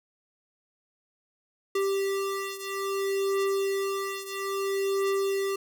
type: beating tone pair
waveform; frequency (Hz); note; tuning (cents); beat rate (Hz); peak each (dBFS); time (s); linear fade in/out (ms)
square; 392 / 392.6; G4 / G4; 0 / +3; 0.6; -29 / -32; 1.75-5.56; 5
effects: none